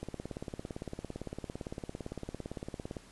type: click train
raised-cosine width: 2 ms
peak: -25 dBFS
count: 53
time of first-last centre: 0.03-2.968 s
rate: 17.7 Hz
effects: pink hiss -57 dBFS RMS until 3.11 s + resampled to 24000 Hz